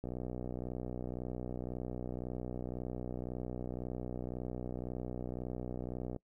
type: click train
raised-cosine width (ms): 2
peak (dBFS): -27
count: 380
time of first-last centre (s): 0.04-6.163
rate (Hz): 61.9
effects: noise-tail reverb RT60 0.1 s tail -24 dB re dry